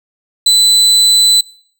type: tone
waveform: 35% pulse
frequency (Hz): 4000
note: B7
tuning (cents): +21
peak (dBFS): -4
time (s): 0.46-1.41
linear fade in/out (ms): 5
effects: noise-tail reverb RT60 0.6 s tail -22 dB re dry